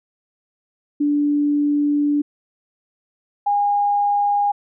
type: tone pair in turn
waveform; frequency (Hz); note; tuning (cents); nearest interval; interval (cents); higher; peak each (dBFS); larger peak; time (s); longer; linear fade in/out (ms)
sine; 291.7 / 816; D4 / G#5; -12 / -31; octave + tritone; 1781; second; -15; neither; 1-2.22 / 3.46-4.52; first; 10
effects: none